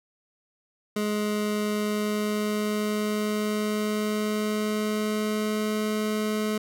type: tone with pitch glide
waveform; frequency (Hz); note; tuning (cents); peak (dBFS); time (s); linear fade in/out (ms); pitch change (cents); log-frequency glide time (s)
25% pulse; 210 to 213.8; G#3 to A3; +19 to -49; -21; 0.96-6.58; 5; +32; 1.71-5.8
effects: none